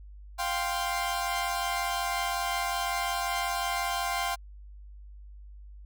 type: chord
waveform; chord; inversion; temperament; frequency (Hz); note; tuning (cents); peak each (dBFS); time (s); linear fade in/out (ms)
sawtooth; F suspended second; none; equal; 698.5 / 784 / 1046.5; F5 / G5 / C6; 0 / 0 / 0; -29; 0.38-4.36; 20
effects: added 50 Hz sine -44 dBFS peak until 5.85 s